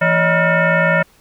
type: tone with frequency modulation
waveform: sine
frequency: 622.3 Hz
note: D#5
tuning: in tune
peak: -11 dBFS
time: 0.01-1.03 s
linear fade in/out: 10 ms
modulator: 395 Hz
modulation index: 3.7
effects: pink hiss -52 dBFS RMS until 1.2 s